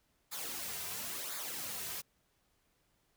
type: noise with flanger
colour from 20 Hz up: white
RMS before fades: -41 dBFS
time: 0.31-2.02 s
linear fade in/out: 20 ms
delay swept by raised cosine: 0.34 to 3.64 ms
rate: 0.96 Hz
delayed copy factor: -0.65
effects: pink hiss -75 dBFS RMS until 3.16 s